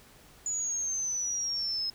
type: exponential sweep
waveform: sine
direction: down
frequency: 6940 to 5130 Hz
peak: -29 dBFS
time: 0.46-1.9 s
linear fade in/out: 2 ms
effects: pink hiss -56 dBFS RMS until 1.94 s